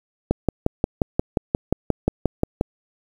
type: click train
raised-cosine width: 2 ms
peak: -4 dBFS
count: 14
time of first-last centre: 0.31-2.611 s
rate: 5.65 Hz
effects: 7-bit